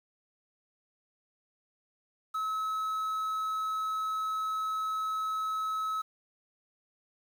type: tone with quantisation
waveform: triangle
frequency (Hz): 1290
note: E6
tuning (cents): -38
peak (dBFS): -28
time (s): 2.34-6.02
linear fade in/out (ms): 10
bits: 9
effects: none